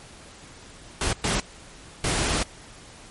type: noise bursts at uneven times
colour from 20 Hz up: pink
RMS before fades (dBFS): -24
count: 3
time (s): 1.01-1.13 / 1.24-1.4 / 2.04-2.43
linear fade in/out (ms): 2
effects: pink hiss -46 dBFS RMS until 3.1 s + MP3 48 kbps